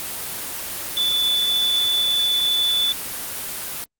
sine tone in noise, 3483 Hz, A7, 18 cents flat, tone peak -17 dBFS, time 0.97-2.92 s, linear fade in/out 0 ms, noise white, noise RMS -29 dBFS, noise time 0-3.84 s, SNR +9 dB, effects Opus 24 kbps

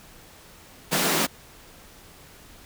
pink high-pass noise, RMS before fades -23 dBFS, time 0.91-1.27 s, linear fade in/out 20 ms, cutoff 150 Hz, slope 96 dB/octave, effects pink hiss -49 dBFS RMS until 2.65 s

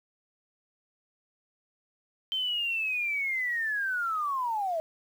sine linear sweep, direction down, 3121 to 625 Hz, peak -27 dBFS, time 2.32-4.8 s, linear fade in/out 0 ms, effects 9-bit

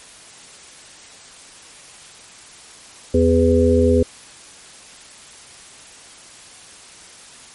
harmonic tone with a mistuned harmonic, 83.3 Hz, E2, 19 cents sharp, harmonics 1 / 3 / 5 / 6, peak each -17 / -17 / -17 / -17 dBFS, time 3.14-4.03 s, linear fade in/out 5 ms, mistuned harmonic 5, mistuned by -25 cents, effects white hiss -42 dBFS RMS until 7.54 s + MP3 48 kbps

